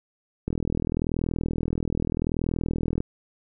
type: click train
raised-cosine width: 3 ms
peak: -13 dBFS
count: 104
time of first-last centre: 0.48-3.005 s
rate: 40.8 Hz
effects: none